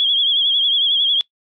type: tone with vibrato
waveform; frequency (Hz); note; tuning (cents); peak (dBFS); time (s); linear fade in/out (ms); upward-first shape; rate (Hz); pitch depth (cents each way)
sine; 3300; G#7; -12; -13; 0-1.21; 0; triangle; 11; 82
effects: noise-tail reverb RT60 0.1 s tail -21 dB re dry